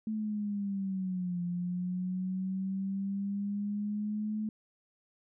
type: linear two-way sweep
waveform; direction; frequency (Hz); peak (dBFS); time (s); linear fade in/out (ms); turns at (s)
sine; down then up; 219.1 to 174.61 to 215.8; -31; 0.07-4.49; 2; 1.42
effects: none